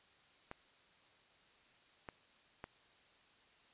clicks, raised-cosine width 0.5 ms, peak -30 dBFS, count 3, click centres 0.514 / 2.088 / 2.641 s, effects white hiss -67 dBFS RMS until 3.73 s + resampled to 8000 Hz

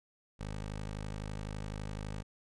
15% pulse tone, 51.91 Hz, G#1, in tune, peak -32 dBFS, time 0.39-2.23 s, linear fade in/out 20 ms, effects resampled to 22050 Hz

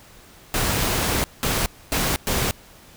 pink noise bursts at uneven times, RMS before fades -22 dBFS, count 4, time 0.54-1.24 / 1.43-1.66 / 1.92-2.16 / 2.27-2.51 s, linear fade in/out 0 ms, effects pink hiss -48 dBFS RMS until 2.96 s

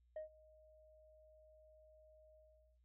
sine tone with ADSR envelope, 622.3 Hz, D#5, in tune, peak -40 dBFS, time 0.16-2.79 s, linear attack 4 ms, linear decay 120 ms, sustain -24 dB, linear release 440 ms, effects tanh soft clip ceiling -42 dBFS + added 60 Hz sine -70 dBFS peak until 2.84 s

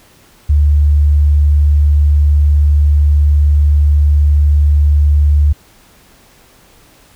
sine tone, 73.42 Hz, D2, in tune, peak -6 dBFS, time 0.49-5.53 s, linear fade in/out 10 ms, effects pink hiss -46 dBFS RMS until 7.15 s

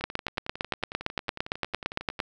two click trains, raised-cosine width 0.3 ms, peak -21 / -10 dBFS, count 25 / 20, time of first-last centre 0.01-2.192 / 0.04-2.202 s, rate 11 / 8.79 Hz, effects none

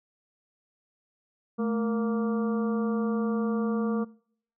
harmonic tone with a mistuned harmonic, 233.1 Hz, A#3, in tune, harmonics 1 / 2 / 3 / 4 / 5 / 6, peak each -26 / -31 / -42 / -45 / -39 / -47 dBFS, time 1.58-4.05 s, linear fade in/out 20 ms, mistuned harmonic 1, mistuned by -110 cents, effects noise-tail reverb RT60 0.6 s tail -24 dB re dry

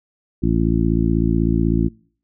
harmonic tone, 56.1 Hz, A1, 34 cents sharp, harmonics 1 / 2 / 3 / 4 / 5 / 6, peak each -21 / -23 / -21 / -22 / -22 / -23 dBFS, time 0.42-1.89 s, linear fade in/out 20 ms, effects noise-tail reverb RT60 0.5 s tail -25 dB re dry

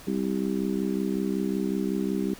harmonic tone, 65.41 Hz, C2, in tune, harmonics 3 / 4 / 5 / 6, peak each -28 / -31 / -31 / -32 dBFS, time 0.07-2.34 s, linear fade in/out 5 ms, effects pink hiss -47 dBFS RMS until 2.39 s

